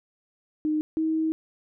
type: tone pair in turn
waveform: sine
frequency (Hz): 307.1 / 318.2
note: D#4 / D#4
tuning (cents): -23 / +39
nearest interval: minor second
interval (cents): 62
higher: second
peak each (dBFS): -22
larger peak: neither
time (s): 0.65-0.81 / 0.97-1.32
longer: second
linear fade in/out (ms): 0
effects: none